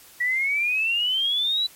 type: exponential sweep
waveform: sine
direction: up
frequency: 1927 to 3987 Hz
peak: -20 dBFS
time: 0.2-1.67 s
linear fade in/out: 10 ms
effects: white hiss -49 dBFS RMS until 1.75 s + MP3 64 kbps